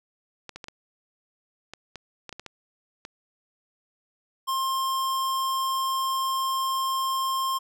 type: clicks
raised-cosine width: 0.2 ms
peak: -21 dBFS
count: 11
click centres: 0.493 / 0.56 / 0.642 / 0.684 / 1.736 / 1.957 / 2.293 / 2.327 / 2.396 / 2.463 / 3.051 s
type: tone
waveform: square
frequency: 1061 Hz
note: C6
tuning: 24 cents sharp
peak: -25 dBFS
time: 4.47-7.59 s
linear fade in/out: 20 ms
effects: none